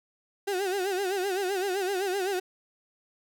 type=tone with vibrato; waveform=35% pulse; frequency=382.5 Hz; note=G4; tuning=42 cents flat; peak=-25 dBFS; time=0.47-2.4 s; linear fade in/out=10 ms; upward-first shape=sine; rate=7.8 Hz; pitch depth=110 cents each way; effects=none